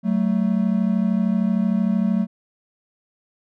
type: tone pair together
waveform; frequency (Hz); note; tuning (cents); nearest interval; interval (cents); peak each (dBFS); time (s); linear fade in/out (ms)
triangle; 188.5 / 221.6; F#3 / A3; +32 / +13; minor third; 281; -18; 0.03-2.27; 50
effects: none